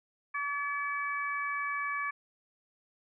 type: harmonic tone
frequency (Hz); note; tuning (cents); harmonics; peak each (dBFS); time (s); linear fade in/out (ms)
572; D5; -46; 2 / 3 / 4; -34 / -36 / -37; 0.34-2.11; 10
effects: none